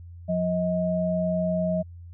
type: tone pair together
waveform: sine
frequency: 177.35 / 632 Hz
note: F3 / D#5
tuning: +27 / +27 cents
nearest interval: octave + minor seventh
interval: 2200 cents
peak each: -25 dBFS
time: 0.28-1.83 s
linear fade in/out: 20 ms
effects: added 86 Hz sine -40 dBFS peak until 2.13 s